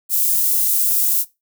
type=high-pass noise; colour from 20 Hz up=white; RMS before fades=-17 dBFS; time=0.09-1.25 s; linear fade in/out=50 ms; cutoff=11000 Hz; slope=12 dB/octave; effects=noise-tail reverb RT60 0.2 s tail -17 dB re dry